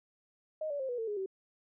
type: tone with pitch steps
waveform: sine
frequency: 622.3 / 574 / 529.4 / 488.2 / 450.3 / 415.3 / 383.1 Hz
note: D#5 / D5 / C5 / B4 / A4 / G#4 / G4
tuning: 0 / -40 / +20 / -20 / +40 / 0 / -40 cents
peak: -33 dBFS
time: 0.61-1.261 s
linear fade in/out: 5 ms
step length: 93 ms
effects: none